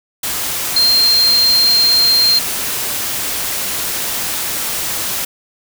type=tone in noise; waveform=sine; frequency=4186 Hz; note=C8; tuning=in tune; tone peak=-9 dBFS; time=0.76-2.39 s; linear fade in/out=5 ms; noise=white; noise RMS=-20 dBFS; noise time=0.23-5.25 s; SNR=+8 dB; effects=none